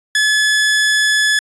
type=tone; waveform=sawtooth; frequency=1714 Hz; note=A6; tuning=46 cents flat; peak=-8 dBFS; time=0.15-1.39 s; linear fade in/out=2 ms; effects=resampled to 22050 Hz